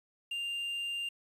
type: tone with quantisation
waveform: triangle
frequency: 2794 Hz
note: F7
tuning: in tune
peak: -32 dBFS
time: 0.31-1.09 s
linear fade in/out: 5 ms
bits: 10
effects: resampled to 32000 Hz